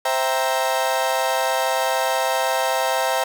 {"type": "chord", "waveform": "35% pulse", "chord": "C dominant seventh", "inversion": "none", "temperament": "equal", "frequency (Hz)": [523.3, 659.3, 784, 932.3], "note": ["C5", "E5", "G5", "Bb5"], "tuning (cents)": [0, 0, 0, 0], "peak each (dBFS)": -23, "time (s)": [0.05, 3.24], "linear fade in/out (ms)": 5, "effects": []}